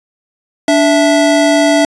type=tone pair together; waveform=square; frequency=291.7 / 659.3 Hz; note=D4 / E5; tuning=-12 / 0 cents; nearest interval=octave + major second; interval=1412 cents; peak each=-11 dBFS; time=0.68-1.85 s; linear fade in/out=2 ms; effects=resampled to 22050 Hz